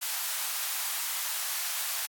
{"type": "high-pass noise", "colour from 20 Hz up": "white", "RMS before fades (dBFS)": -32, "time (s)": [0.01, 2.07], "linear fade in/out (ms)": 20, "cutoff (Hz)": 760, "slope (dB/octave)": 24, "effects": ["AAC 64 kbps"]}